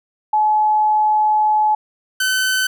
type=tone pair in turn; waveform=sine / sawtooth; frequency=854 / 1521.7 Hz; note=G#5 / F#6; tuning=+48 / +48 cents; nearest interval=minor seventh; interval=1000 cents; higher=second; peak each=-12 dBFS; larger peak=neither; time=0.33-1.75 / 2.2-2.67 s; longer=first; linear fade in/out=5 ms; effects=none

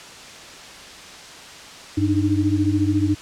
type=tone cluster; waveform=sine; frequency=97.4 / 296.7 / 310.7 Hz; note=G2 / D4 / D#4; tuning=-11 / +18 / -2 cents; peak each=-21 dBFS; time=1.97-3.15 s; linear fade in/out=10 ms; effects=white hiss -39 dBFS RMS until 3.21 s + low-pass 6000 Hz 12 dB/octave

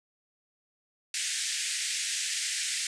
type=band-pass noise; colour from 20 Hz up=white; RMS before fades=-32 dBFS; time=1.14-2.87 s; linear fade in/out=2 ms; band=1700 to 9000 Hz; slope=48 dB/octave; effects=none

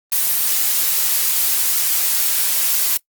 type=noise; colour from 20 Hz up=blue; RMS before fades=-17 dBFS; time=0.12-2.97 s; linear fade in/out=2 ms; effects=noise-tail reverb RT60 0.1 s tail -21 dB re dry + Opus 32 kbps

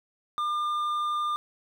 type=tone with hard clipping; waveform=sine; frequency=1202 Hz; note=D6; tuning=40 cents sharp; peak=-27 dBFS; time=0.38-1.36 s; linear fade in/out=0 ms; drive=5 dB; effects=none

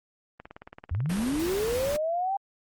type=click train; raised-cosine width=0.5 ms; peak=-27 dBFS; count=17; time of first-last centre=0.4-1.279 s; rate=18.2 Hz
type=linear sweep; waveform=sine; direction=up; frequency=74.1 to 800 Hz; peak=-25 dBFS; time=0.91-2.37 s; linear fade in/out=5 ms
type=noise; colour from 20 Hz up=pink; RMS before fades=-35 dBFS; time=1.09-1.97 s; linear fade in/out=10 ms
effects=Opus 32 kbps

